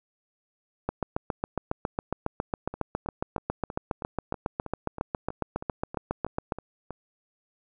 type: two click trains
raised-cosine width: 1 ms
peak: -13 / -22 dBFS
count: 42 / 14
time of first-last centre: 0.89-6.522 / 2.74-6.907 s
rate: 7.28 / 3.12 Hz
effects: none